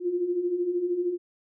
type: beating tone pair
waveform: sine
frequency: 342.7 / 355.7 Hz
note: F4 / F4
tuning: -33 / +32 cents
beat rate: 13 Hz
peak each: -32 / -25 dBFS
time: 0-1.18 s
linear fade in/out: 50 ms
effects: none